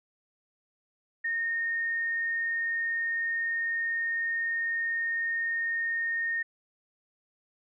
sine tone, 1841 Hz, A#6, 22 cents flat, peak -27 dBFS, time 1.24-6.43 s, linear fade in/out 10 ms, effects none

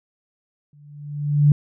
sine tone with exponential growth, 146.3 Hz, D3, 6 cents flat, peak -8 dBFS, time 0.73-1.52 s, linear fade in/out 2 ms, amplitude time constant 170 ms, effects none

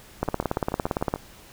two click trains, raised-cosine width 1 ms, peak -20 / -9 dBFS, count 7 / 17, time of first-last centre 0.28-1.16 / 0.23-1.139 s, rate 6.82 / 17.6 Hz, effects pink hiss -49 dBFS RMS until 1.52 s

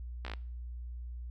slowing click train, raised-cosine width 0.3 ms, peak -24 dBFS, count 6, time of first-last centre 0.25-0.336 s, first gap 15 ms, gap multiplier 1.07, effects noise-tail reverb RT60 0.5 s tail -22 dB re dry + added 60 Hz sine -39 dBFS peak until 1.3 s

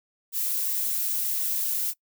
violet noise, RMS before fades -27 dBFS, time 0.32-1.94 s, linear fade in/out 50 ms, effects noise-tail reverb RT60 0.1 s tail -23 dB re dry

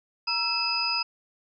sine tone cluster, 938 / 1333 / 2619 / 4980 Hz, A#5 / E6 / E7 / D#8, +11 / +19 / -12 / +1 cents, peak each -34 / -34 / -30 / -26 dBFS, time 0.27-1.03 s, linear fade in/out 10 ms, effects none

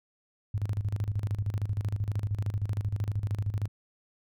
sine tone with tremolo, 102.3 Hz, G#2, 26 cents flat, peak -25 dBFS, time 0.54-3.68 s, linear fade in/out 5 ms, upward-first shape square, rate 13 Hz, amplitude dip 75%, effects none

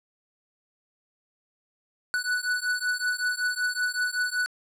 square beating tone pair, 1480 / 1485.3 Hz, F#6 / F#6, 0 / +6 cents, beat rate 5.3 Hz, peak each -29 dBFS, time 2.14-4.46 s, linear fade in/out 0 ms, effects low-pass 11000 Hz 12 dB/octave + 10-bit

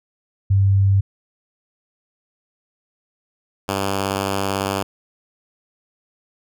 sine / 5% pulse tone pair in turn, 98 / 98 Hz, G2 / G2, 0 / 0 cents, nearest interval unison, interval 0 cents, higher neither, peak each -12 / -9 dBFS, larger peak second, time 0.5-1.01 / 3.68-4.83 s, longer second, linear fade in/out 10 ms, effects none

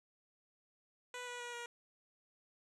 10% pulse tone with pitch steps, 493.9 / 487.9 / 482.1 / 476.2 Hz, B4 / B4 / B4 / A#4, 0 / -21 / -42 / +37 cents, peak -35 dBFS, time 1.14-1.66 s, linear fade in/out 2 ms, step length 130 ms, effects resampled to 24000 Hz

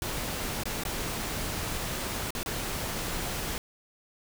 pink noise with dropouts, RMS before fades -33 dBFS, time 0.02-3.58 s, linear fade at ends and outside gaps 1 ms, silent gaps 0.635-0.655 / 0.836-0.851 / 2.306-2.35 / 2.431-2.46 s, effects none

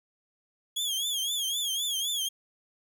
sawtooth tone with vibrato, 3322 Hz, G#7, in tune, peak -25 dBFS, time 0.76-2.29 s, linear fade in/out 10 ms, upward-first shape triangle, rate 3.9 Hz, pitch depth 130 cents each way, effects none

